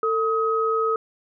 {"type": "tone pair together", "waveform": "sine", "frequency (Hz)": [447.6, 1266.9], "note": ["A4", "D#6"], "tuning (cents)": [30, 31], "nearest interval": "octave + tritone", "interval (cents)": 1801, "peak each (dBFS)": -22, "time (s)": [0.03, 0.96], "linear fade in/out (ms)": 2, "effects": []}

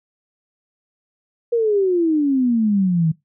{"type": "exponential sweep", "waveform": "sine", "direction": "down", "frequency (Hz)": [480, 155.4], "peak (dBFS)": -14, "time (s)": [1.52, 3.12], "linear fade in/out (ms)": 10, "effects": ["noise-tail reverb RT60 0.2 s tail -22 dB re dry"]}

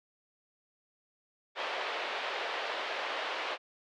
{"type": "band-pass noise", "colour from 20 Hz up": "pink", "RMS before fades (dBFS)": -36, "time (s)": [1.55, 3.58], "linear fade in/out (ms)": 50, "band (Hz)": [490, 3700], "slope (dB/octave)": 24, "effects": []}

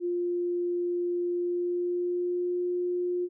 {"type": "tone with pitch glide", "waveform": "sine", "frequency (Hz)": [351.1, 355.8], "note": ["F4", "F4"], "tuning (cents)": [9, 32], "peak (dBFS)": -26, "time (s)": [0, 3.29], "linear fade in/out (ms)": 50, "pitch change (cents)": 23, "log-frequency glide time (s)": [1.36, 2.6], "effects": []}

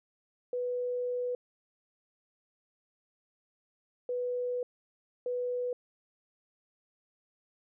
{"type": "tone bursts at uneven times", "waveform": "sine", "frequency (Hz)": 493.4, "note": "B4", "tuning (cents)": -2, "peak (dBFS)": -30, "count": 3, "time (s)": [[0.53, 1.35], [4.09, 4.63], [5.26, 5.73]], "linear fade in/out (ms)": 2, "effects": []}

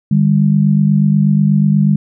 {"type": "tone pair together", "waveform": "sine", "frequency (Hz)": [151.75, 200], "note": ["D#3", "G3"], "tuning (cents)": [-43, 35], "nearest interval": "perfect fourth", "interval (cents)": 478, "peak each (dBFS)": -11, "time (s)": [0.11, 1.96], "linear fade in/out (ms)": 5, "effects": []}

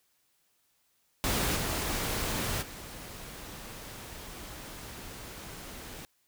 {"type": "noise with level steps", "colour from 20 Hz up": "pink", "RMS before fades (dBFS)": [-29, -32, -44], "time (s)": [1.24, 6.05], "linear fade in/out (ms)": 0, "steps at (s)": [1.55, 2.61], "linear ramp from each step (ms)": 20, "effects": ["white hiss -72 dBFS RMS until 6.27 s"]}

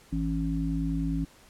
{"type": "harmonic tone", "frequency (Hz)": 55, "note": "A1", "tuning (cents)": 0, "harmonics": [1, 3, 5], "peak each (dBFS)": [-31, -30, -30], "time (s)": [0.12, 1.25], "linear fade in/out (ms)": 10, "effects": ["pink hiss -56 dBFS RMS until 1.49 s", "low-pass 12000 Hz 12 dB/octave"]}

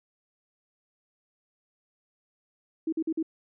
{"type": "tone bursts", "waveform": "sine", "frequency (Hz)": 321.3, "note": "E4", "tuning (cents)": -44, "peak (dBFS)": -25, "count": 4, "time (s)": [2.87, 3.228], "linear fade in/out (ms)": 5, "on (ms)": 55, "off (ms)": 46, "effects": []}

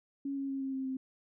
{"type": "tone with pitch steps", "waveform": "sine", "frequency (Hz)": [277.2, 274.2, 271.2, 268.2, 265.3, 262.4], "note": ["C#4", "C#4", "C#4", "C4", "C4", "C4"], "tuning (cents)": [0, -19, -38, 43, 24, 5], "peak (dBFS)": -33, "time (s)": [0.25, 0.97], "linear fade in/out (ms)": 5, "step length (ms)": 120, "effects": []}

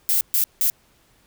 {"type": "noise bursts at uneven times", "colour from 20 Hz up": "violet", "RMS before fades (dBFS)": -19, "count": 3, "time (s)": [[0.09, 0.21], [0.34, 0.44], [0.61, 0.7]], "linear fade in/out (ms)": 0, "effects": ["pink hiss -59 dBFS RMS until 1.26 s"]}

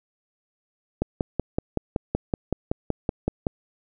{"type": "click train", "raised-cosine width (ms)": 2, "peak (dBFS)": -9, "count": 14, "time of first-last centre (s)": [1.02, 3.468], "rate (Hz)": 5.31, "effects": []}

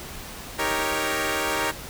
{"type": "chord", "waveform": "10% pulse", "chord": "Eb dominant seventh", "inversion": "none", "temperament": "equal", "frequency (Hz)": [311.1, 392, 466.2, 554.4], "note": ["Eb4", "G4", "Bb4", "Db5"], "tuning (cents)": [0, 0, 0, 0], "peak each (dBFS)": -21, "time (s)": [0.58, 1.72], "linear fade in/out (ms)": 20, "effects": ["pink hiss -38 dBFS RMS until 1.89 s"]}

